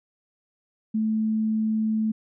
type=tone; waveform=sine; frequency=218.5 Hz; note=A3; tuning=12 cents flat; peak=-21 dBFS; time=0.94-2.12 s; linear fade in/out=10 ms; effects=none